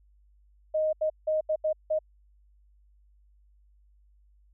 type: tone bursts at uneven times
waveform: sine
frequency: 622.3 Hz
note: D#5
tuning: in tune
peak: -23 dBFS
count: 6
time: 0.74-0.93 / 1.01-1.1 / 1.27-1.41 / 1.49-1.56 / 1.64-1.73 / 1.9-1.99 s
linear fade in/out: 10 ms
effects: added 50 Hz sine -58 dBFS peak until 4.53 s